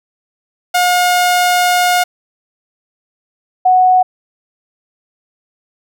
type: tone pair in turn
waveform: sawtooth / sine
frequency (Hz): 717 / 738.9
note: F5 / F#5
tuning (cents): +45 / -3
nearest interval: minor second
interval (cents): 52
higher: second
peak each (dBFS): -6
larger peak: neither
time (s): 0.74-2.04 / 3.65-4.03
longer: first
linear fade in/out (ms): 10
effects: none